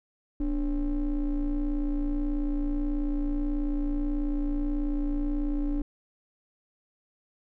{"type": "ring-modulated tone", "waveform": "triangle", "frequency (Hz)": 130.81, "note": "C3", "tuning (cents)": 0, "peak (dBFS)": -20, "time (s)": [0.4, 5.82], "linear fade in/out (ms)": 5, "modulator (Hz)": 160, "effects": []}